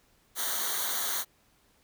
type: noise with comb filter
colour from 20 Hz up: white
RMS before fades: -31 dBFS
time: 0.35-1.25 s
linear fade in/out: 50 ms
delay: 0.39 ms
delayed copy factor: -0.85
effects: pink hiss -66 dBFS RMS until 1.83 s